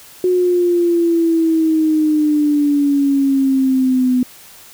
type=exponential sweep; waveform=sine; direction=down; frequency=365.6 to 250 Hz; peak=-11 dBFS; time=0.24-4.23 s; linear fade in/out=2 ms; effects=white hiss -41 dBFS RMS until 4.73 s